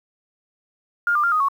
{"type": "tone with pitch steps", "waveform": "sine", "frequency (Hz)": [1411, 1194, 1392, 1245, 1107], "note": ["F6", "D6", "F6", "D#6", "C#6"], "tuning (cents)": [17, 28, -6, 1, -3], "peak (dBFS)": -16, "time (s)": [1.07, 1.485], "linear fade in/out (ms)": 2, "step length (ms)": 83, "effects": ["8-bit"]}